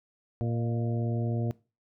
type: harmonic tone with a mistuned harmonic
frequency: 116.54 Hz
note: A#2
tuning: in tune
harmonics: 1 / 2 / 3 / 4 / 5 / 6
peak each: -28 / -34 / -38 / -40 / -42 / -44 dBFS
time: 0.41-1.51 s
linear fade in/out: 0 ms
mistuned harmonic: 5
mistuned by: +52 cents
effects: noise-tail reverb RT60 0.3 s tail -20 dB re dry